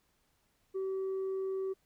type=tone with tanh clipping; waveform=sine; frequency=382.8 Hz; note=G4; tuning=41 cents flat; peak=-33 dBFS; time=0.74-1.74 s; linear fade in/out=20 ms; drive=1 dB; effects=pink hiss -74 dBFS RMS until 1.85 s